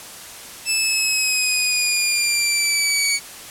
15% pulse linear sweep, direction down, 2637 to 2241 Hz, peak -10 dBFS, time 0.65-3.2 s, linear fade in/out 50 ms, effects white hiss -37 dBFS RMS until 3.5 s + low-pass 12000 Hz 12 dB/octave

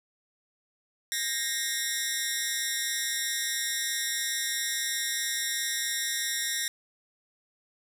10% pulse tone with amplitude modulation, 1864.7 Hz, A#6, in tune, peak -15 dBFS, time 1.12-6.68 s, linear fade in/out 0 ms, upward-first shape sine, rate 257 Hz, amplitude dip 90%, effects none

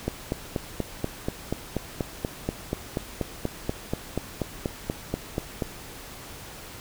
click train, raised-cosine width 2 ms, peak -12 dBFS, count 24, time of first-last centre 0.08-5.622 s, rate 4.15 Hz, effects pink hiss -42 dBFS RMS until 6.8 s

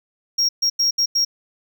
triangle tone bursts at uneven times, 5588 Hz, F8, in tune, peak -14 dBFS, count 5, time 0.38-0.49 / 0.62-0.7 / 0.79-0.91 / 0.98-1.06 / 1.15-1.25 s, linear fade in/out 10 ms, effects none

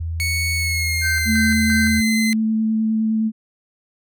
sine tone, 82.41 Hz, E2, in tune, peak -22 dBFS, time 0-2.01 s, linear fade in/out 10 ms
sawtooth tone with pitch glide, 2216 to 2056 Hz, C#7 to C7, -1 to -31 cents, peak -17 dBFS, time 0.2-2.33 s, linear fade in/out 0 ms, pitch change -130 cents, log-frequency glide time 0.55-1.36 s
triangle tone with tremolo, 1555 Hz, G6, 14 cents flat, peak -18 dBFS, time 1.01-2.02 s, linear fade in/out 50 ms, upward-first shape square, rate 2.9 Hz, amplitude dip 55%
sine tone with vibrato, 220 Hz, A3, in tune, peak -16 dBFS, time 1.25-3.32 s, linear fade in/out 50 ms, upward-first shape square, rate 9.7 Hz, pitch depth 8 cents each way
effects none

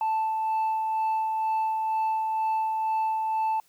sine tone with tremolo, 880 Hz, A5, in tune, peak -20 dBFS, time 0.01-3.6 s, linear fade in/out 2 ms, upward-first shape sine, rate 2.1 Hz, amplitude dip 35%, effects tanh soft clip ceiling -22 dBFS + white hiss -63 dBFS RMS until 3.68 s

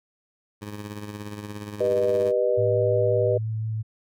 15% pulse tone with tremolo, 103.83 Hz, G#2, in tune, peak -25 dBFS, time 0.61-2.32 s, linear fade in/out 20 ms, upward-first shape triangle, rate 17 Hz, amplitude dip 60%
sine chord, G augmented, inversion none, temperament just, 392 / 490 / 612.5 Hz, G4 / B4 / D#5, 0 / -14 / -27 cents, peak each -26 / -22 / -24 dBFS, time 1.8-3.38 s, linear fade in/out 10 ms
sine tone with vibrato, 110 Hz, A2, in tune, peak -25 dBFS, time 2.57-3.83 s, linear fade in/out 20 ms, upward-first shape triangle, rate 5.7 Hz, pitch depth 12 cents each way
effects none

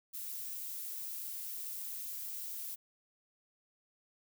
violet noise, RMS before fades -42 dBFS, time 0.13-2.76 s, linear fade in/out 20 ms, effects none

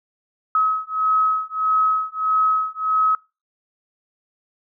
sine beating tone pair, 1278 / 1279.6 Hz, D#6 / D#6, +46 / +48 cents, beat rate 1.6 Hz, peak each -20 / -20 dBFS, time 0.55-3.15 s, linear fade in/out 2 ms, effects noise-tail reverb RT60 0.3 s tail -26 dB re dry

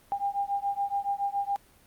sine beating tone pair, 798 / 805.1 Hz, G5 / G5, +31 / +46 cents, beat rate 7.1 Hz, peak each -30 / -30 dBFS, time 0.12-1.56 s, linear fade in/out 0 ms, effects pink hiss -59 dBFS RMS until 1.86 s + Opus 32 kbps

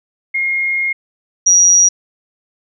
sine tone pair in turn, 2141 / 5759 Hz, C7 / F#8, +39 / -48 cents, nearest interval octave + perfect fourth, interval 1713 cents, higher second, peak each -14 / -6 dBFS, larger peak second, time 0.34-0.93 / 1.46-1.89 s, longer first, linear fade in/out 10 ms, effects none

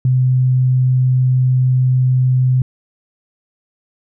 sine tone, 128.1 Hz, C3, 36 cents flat, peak -10 dBFS, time 0.05-2.62 s, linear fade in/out 2 ms, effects none

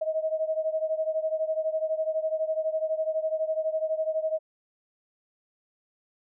sine beating tone pair, 629 / 641 Hz, D#5 / E5, +19 / -49 cents, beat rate 12 Hz, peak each -27 / -30 dBFS, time 0.01-4.39 s, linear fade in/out 10 ms, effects none

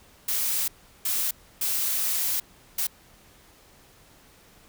blue noise bursts at uneven times, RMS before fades -26 dBFS, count 4, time 0.28-0.68 / 1.05-1.31 / 1.61-2.4 / 2.78-2.87 s, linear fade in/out 5 ms, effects pink hiss -55 dBFS RMS until 4.68 s

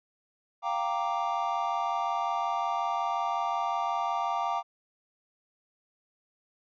triangle chord, G minor seventh, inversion third, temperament equal, 698.5 / 784 / 932.3 / 1174.7 Hz, F5 / G5 / Bb5 / D6, 0 / 0 / 0 / 0 cents, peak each -31 dBFS, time 0.62-4.63 s, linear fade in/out 50 ms, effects resampled to 16000 Hz

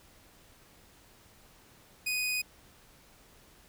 sawtooth tone, 2491 Hz, D#7, 1 cent sharp, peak -26 dBFS, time 2.06-2.42 s, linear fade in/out 10 ms, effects pink hiss -59 dBFS RMS until 3.68 s

